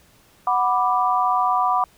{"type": "chord", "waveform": "sine", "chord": "B minor", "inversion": "second", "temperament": "equal with one note detuned", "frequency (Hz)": [740, 987.8, 1178.7], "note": ["F#5", "B5", "D6"], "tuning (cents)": [0, 0, 6], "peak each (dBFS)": -21, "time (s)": [0.47, 1.84], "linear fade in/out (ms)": 2, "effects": ["pink hiss -55 dBFS RMS until 1.97 s"]}